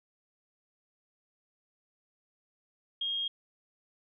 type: tone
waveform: sine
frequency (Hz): 3246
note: G#7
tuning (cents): -40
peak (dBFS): -30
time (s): 3.01-3.28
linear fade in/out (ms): 5
effects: none